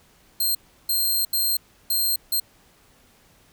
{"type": "tone bursts at uneven times", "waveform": "5% pulse", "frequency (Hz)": 4186, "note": "C8", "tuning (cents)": 0, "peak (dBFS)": -13, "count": 5, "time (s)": [[0.4, 0.55], [0.89, 1.25], [1.33, 1.57], [1.9, 2.16], [2.32, 2.4]], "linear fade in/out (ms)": 5, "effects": ["pink hiss -57 dBFS RMS until 3.52 s"]}